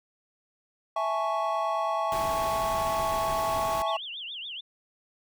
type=chord; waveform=triangle; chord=A major seventh; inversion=second; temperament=equal; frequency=659.3 / 830.6 / 880 / 1108.7 Hz; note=E5 / G#5 / A5 / C#6; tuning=0 / 0 / 0 / 0 cents; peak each=-28 / -30 / -33 / -28 dBFS; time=0.96-3.97 s; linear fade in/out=5 ms
type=noise; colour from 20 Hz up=pink; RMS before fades=-37 dBFS; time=2.12-3.82 s; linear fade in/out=0 ms
type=tone with vibrato; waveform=sine; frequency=3136 Hz; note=G7; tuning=in tune; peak=-35 dBFS; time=3.86-4.61 s; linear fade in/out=10 ms; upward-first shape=triangle; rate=7 Hz; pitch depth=280 cents each way
effects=none